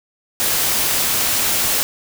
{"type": "noise", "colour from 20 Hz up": "white", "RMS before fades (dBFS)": -18, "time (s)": [0.4, 1.83], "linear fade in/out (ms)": 0, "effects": []}